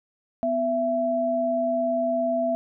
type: tone pair together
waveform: sine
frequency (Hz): 250 / 667.4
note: B3 / E5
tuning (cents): +21 / +21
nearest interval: octave + perfect fourth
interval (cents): 1700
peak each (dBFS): -28 / -22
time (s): 0.43-2.55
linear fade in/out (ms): 0
effects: none